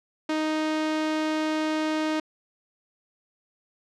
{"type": "tone", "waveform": "sawtooth", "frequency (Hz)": 311.1, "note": "D#4", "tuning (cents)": 0, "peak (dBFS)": -20, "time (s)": [0.29, 2.2], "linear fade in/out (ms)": 5, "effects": ["low-pass 5000 Hz 12 dB/octave"]}